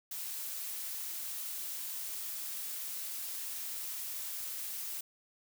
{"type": "noise", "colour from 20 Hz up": "blue", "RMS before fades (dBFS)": -40, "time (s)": [0.11, 5.01], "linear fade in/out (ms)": 5, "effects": []}